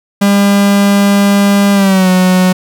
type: tone with pitch glide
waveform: 45% pulse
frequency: 200.7 to 184.04 Hz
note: G3 to F#3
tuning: +41 to -9 cents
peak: -6 dBFS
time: 0.21-2.53 s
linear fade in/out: 10 ms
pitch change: -150 cents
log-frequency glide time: 1.73-2.09 s
effects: none